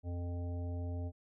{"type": "harmonic tone", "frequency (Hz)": 87.31, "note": "F2", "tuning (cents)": 0, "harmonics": [1, 3, 5, 7, 9], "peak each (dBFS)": [-36, -46, -52, -51, -57], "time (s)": [0.03, 1.12], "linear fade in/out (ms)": 50, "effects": []}